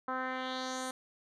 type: tone with low-pass filter sweep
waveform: 10% pulse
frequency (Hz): 258.1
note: C4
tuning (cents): -23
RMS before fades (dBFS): -37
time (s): 0.08-0.91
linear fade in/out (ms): 2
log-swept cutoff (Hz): 1200 to 9800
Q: 2.5
effects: none